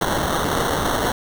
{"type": "noise with sample-and-hold", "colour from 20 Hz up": "white", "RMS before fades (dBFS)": -21, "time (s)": [0.01, 1.12], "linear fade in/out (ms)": 5, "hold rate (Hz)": 2450, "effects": []}